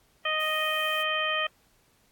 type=harmonic tone; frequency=622 Hz; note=D#5; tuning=1 cent flat; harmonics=1 / 2 / 3 / 4 / 5; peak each=-33 / -31 / -31 / -32 / -31 dBFS; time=0.25-1.47 s; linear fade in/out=5 ms
type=noise; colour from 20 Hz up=violet; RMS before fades=-44 dBFS; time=0.39-1.04 s; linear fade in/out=20 ms
effects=pink hiss -65 dBFS RMS until 2.11 s + AAC 64 kbps